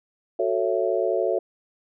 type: chord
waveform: sine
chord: F# minor seventh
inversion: none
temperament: just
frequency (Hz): 370 / 444 / 555 / 666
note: F#4 / A4 / C#5 / E5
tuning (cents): 0 / +16 / +2 / +18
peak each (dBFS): -26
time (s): 0.39-1.39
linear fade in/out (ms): 5
effects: none